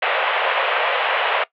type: band-pass noise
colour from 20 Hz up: pink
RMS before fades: -20 dBFS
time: 0.02-1.44 s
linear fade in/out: 5 ms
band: 490 to 3200 Hz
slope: 48 dB/octave
effects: noise-tail reverb RT60 0.1 s tail -19 dB re dry